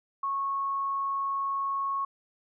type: tone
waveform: sine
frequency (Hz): 1100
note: C#6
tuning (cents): -14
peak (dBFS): -27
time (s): 0.23-2.05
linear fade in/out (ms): 5
effects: none